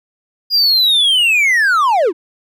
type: linear sweep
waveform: triangle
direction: down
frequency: 4899 to 290 Hz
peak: -8 dBFS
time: 0.5-2.13 s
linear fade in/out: 50 ms
effects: none